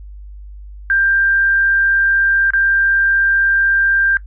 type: tone with dropouts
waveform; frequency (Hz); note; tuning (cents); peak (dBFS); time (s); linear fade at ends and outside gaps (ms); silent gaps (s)
sine; 1586; G6; +20; -11; 0.9-4.17; 1; 2.505-2.535
effects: noise-tail reverb RT60 0.1 s tail -19 dB re dry + added 50 Hz sine -31 dBFS peak until 4.26 s